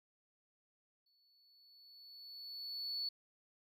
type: tone with exponential growth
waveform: triangle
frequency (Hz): 4436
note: C#8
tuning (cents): 0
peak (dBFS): -33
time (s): 1.06-3.09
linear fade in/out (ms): 5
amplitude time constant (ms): 440
effects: tanh soft clip ceiling -34 dBFS